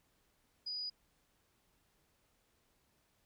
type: tone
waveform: sine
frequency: 4927 Hz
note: D#8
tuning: 18 cents flat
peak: -38 dBFS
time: 0.66-0.9 s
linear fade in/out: 10 ms
effects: pink hiss -75 dBFS RMS until 3.25 s